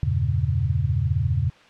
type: chord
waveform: sine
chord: E diminished seventh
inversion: none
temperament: equal with one note detuned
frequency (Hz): 82.41 / 97.15 / 116.54 / 138.59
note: E2 / G2 / Bb2 / Db3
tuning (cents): 0 / -15 / 0 / 0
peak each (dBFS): -25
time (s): 0.03-1.5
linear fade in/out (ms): 0
effects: white hiss -51 dBFS RMS until 1.69 s + low-pass 3000 Hz 12 dB/octave